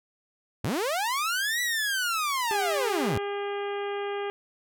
sawtooth linear two-way sweep, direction up then down, 79.6 to 1975.5 to 79.6 Hz, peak -22 dBFS, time 0.64-3.18 s, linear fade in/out 5 ms, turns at 1.61 s
harmonic tone, 404.3 Hz, G#4, 46 cents flat, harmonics 1 / 2 / 3 / 4 / 5 / 6 / 7 / 8, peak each -30 / -36 / -40 / -42 / -44 / -46 / -47 / -48 dBFS, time 2.51-4.3 s, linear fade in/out 0 ms
effects none

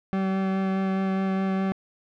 40% pulse tone with vibrato, 191.5 Hz, G3, 40 cents flat, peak -22 dBFS, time 0.13-1.72 s, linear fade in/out 0 ms, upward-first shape sine, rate 4.8 Hz, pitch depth 9 cents each way, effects low-pass 2000 Hz 12 dB/octave

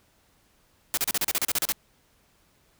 white noise bursts, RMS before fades -25 dBFS, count 12, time 0.94-1.721 s, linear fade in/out 0 ms, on 33 ms, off 35 ms, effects pink hiss -64 dBFS RMS until 2.79 s

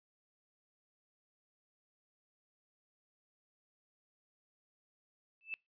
sine tone with exponential growth, 2635 Hz, E7, 1 cent flat, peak -33 dBFS, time 5.41-5.54 s, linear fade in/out 0 ms, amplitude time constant 28 ms, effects noise-tail reverb RT60 0.2 s tail -25 dB re dry + resampled to 11025 Hz

